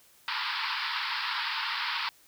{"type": "band-pass noise", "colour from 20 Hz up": "pink", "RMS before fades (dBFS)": -32, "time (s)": [0.28, 2.09], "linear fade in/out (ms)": 0, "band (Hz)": [880, 5000], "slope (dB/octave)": 96, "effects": ["white hiss -60 dBFS RMS until 2.27 s"]}